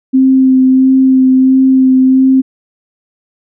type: tone with vibrato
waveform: sine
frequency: 261.7 Hz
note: C4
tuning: in tune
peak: -4 dBFS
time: 0.13-2.42 s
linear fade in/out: 20 ms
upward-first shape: sine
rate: 1.5 Hz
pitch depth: 14 cents each way
effects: none